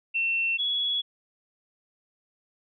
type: tone pair in turn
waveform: sine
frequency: 2700 / 3370 Hz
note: E7 / G#7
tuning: +41 / +25 cents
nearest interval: major third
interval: 384 cents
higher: second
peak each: -23 / -24 dBFS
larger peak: first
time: 0.14-0.58 / 0.58-1.02 s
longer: neither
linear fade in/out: 20 ms
effects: none